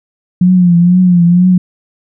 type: tone with vibrato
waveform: sine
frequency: 177.4 Hz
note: F3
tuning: 27 cents sharp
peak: -4 dBFS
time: 0.41-1.58 s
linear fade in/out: 5 ms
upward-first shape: triangle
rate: 2.1 Hz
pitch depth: 74 cents each way
effects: none